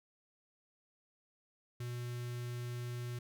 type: tone with notch filter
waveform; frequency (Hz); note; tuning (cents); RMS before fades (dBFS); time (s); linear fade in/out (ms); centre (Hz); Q
square; 121.5; B2; -28; -41; 1.8-3.19; 5; 740; 0.93
effects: none